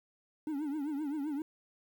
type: tone with vibrato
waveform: triangle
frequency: 293.7 Hz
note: D4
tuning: in tune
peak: -31 dBFS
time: 0.47-1.42 s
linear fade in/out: 2 ms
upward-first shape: triangle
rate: 7.7 Hz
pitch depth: 150 cents each way
effects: 10-bit